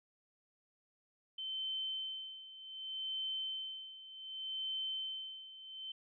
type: tone with tremolo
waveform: sine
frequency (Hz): 3083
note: G7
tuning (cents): -29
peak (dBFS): -36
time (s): 1.38-5.92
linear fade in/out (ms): 5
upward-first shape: sine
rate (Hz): 0.66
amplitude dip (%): 80
effects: none